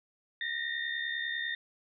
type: tone cluster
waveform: sine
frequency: 1820 / 1890 / 3628 Hz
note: A#6 / A#6 / A#7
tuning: -42 / +23 / -48 cents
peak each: -37 / -35 / -38 dBFS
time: 0.41-1.55 s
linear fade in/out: 2 ms
effects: none